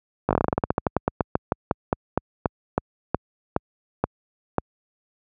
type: slowing click train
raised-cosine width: 1 ms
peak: -5 dBFS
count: 28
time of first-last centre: 0.29-4.583 s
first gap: 18 ms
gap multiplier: 1.14
effects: high-pass 60 Hz 12 dB/octave